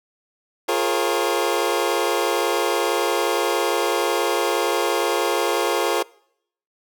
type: chord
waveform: 25% pulse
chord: Bb minor seventh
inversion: second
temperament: equal with one note detuned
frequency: 349.2 / 415.3 / 466.2 / 543.9 Hz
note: F4 / Ab4 / Bb4 / Db5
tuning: 0 / 0 / 0 / -33 cents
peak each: -21 dBFS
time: 0.68-6.03 s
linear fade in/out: 10 ms
effects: noise-tail reverb RT60 0.7 s tail -24 dB re dry